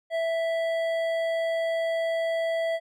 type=tone with hard clipping; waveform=triangle; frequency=659.3 Hz; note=E5; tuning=in tune; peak=-26 dBFS; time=0.1-2.8 s; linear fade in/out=50 ms; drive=13 dB; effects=none